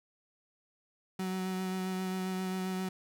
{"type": "tone with vibrato", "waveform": "35% pulse", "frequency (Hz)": 186.7, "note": "F#3", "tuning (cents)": 16, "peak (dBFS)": -31, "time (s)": [1.19, 2.89], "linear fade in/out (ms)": 5, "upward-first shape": "sine", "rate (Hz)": 7.5, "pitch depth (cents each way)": 14, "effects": []}